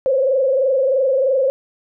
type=tone with frequency modulation; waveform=sine; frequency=532 Hz; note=C5; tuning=29 cents sharp; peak=-13 dBFS; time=0.06-1.5 s; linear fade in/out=0 ms; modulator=23.1 Hz; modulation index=1.2; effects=none